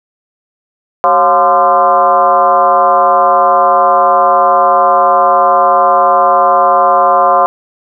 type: tone with frequency modulation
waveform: sine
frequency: 873 Hz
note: A5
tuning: 14 cents flat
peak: -5 dBFS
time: 1.04-7.46 s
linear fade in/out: 0 ms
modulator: 163 Hz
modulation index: 2.1
effects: none